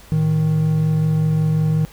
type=tone pair together; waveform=triangle; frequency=111.4 / 156.81 Hz; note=A2 / D#3; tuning=+22 / +14 cents; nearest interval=tritone; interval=592 cents; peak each=-21 / -13 dBFS; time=0.12-1.85 s; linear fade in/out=0 ms; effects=added 50 Hz sine -44 dBFS peak until 1.92 s + pink hiss -45 dBFS RMS until 1.92 s